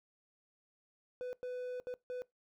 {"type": "tone bursts at uneven times", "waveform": "triangle", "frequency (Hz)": 498.9, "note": "B4", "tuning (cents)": 17, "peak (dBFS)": -36, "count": 4, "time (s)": [[1.21, 1.33], [1.43, 1.8], [1.87, 1.94], [2.1, 2.22]], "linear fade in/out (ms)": 0, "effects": ["noise-tail reverb RT60 0.2 s tail -22 dB re dry"]}